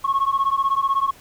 sine beating tone pair, 1087 / 1103 Hz, C#6 / C#6, -34 / -9 cents, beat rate 16 Hz, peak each -19 / -19 dBFS, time 0.04-1.11 s, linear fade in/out 10 ms, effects tanh soft clip ceiling -13 dBFS + pink hiss -48 dBFS RMS until 1.2 s

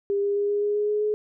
sine tone with pitch steps, 401.3 / 404.3 / 407.4 / 410.4 / 413.5 / 416.7 / 419.8 / 423 Hz, G4 / G#4 / G#4 / G#4 / G#4 / G#4 / G#4 / G#4, +41 / -46 / -33 / -21 / -8 / +6 / +19 / +32 cents, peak -21 dBFS, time 0.1-1.14 s, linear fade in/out 0 ms, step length 130 ms, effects none

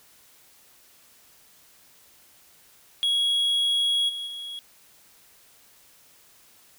triangle tone with level steps, 3322 Hz, G#7, in tune, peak -19 / -29 / -32 dBFS, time 3.03-4.59 s, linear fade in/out 0 ms, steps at 4.08 / 4.26 s, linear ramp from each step 20 ms, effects white hiss -56 dBFS RMS until 6.78 s

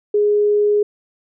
sine tone, 415.3 Hz, G#4, in tune, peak -12 dBFS, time 0.14-0.83 s, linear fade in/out 5 ms, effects none

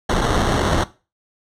pink noise with sample-and-hold, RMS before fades -18 dBFS, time 0.09-0.84 s, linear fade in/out 5 ms, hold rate 2450 Hz, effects noise-tail reverb RT60 0.3 s tail -17 dB re dry + low-pass 8000 Hz 12 dB/octave

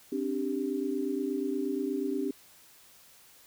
sine chord, C suspended second, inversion none, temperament equal with one note detuned, 265.3 / 293.7 / 392 Hz, C4 / D4 / G4, +24 / 0 / 0 cents, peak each -33 dBFS, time 0.12-2.31 s, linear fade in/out 5 ms, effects white hiss -57 dBFS RMS until 3.46 s

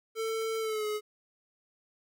square tone with pitch glide, 446.3 to 423.4 Hz, A4 to G#4, +25 to +33 cents, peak -31 dBFS, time 0.15-1.01 s, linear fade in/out 50 ms, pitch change -92 cents, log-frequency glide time 0.59-0.86 s, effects none

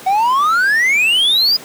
triangle exponential sweep, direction up, 740 to 5010 Hz, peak -9 dBFS, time 0.06-1.57 s, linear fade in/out 10 ms, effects pink hiss -35 dBFS RMS until 1.64 s + high-pass 200 Hz 12 dB/octave

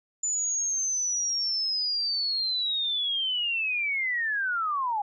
sine linear sweep, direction down, 7040 to 800 Hz, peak -25 dBFS, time 0.23-5.02 s, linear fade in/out 5 ms, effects none

